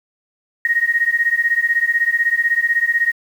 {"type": "beating tone pair", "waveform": "sine", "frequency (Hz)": [1864.7, 1880.7], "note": ["A#6", "A#6"], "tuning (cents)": [0, 15], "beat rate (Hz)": 16, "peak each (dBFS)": -17, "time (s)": [0.65, 3.12], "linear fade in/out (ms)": 2, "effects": ["7-bit"]}